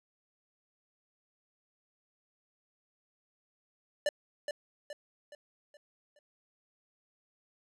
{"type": "tone with echo", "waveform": "square", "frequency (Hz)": 587.3, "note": "D5", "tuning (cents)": 0, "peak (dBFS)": -27, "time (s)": [4.06, 4.09], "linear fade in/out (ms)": 2, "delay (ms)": 420, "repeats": 5, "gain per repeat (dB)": -7, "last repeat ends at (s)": 6.19, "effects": ["low-pass 9000 Hz 12 dB/octave"]}